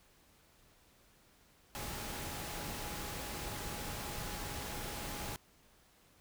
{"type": "tone in noise", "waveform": "sine", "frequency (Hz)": 830.6, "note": "G#5", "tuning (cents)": 0, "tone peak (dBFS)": -51, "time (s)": [1.75, 5.36], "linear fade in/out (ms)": 0, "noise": "pink", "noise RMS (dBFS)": -42, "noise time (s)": [1.75, 5.36], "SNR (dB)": -12, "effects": ["pink hiss -66 dBFS RMS until 6.2 s"]}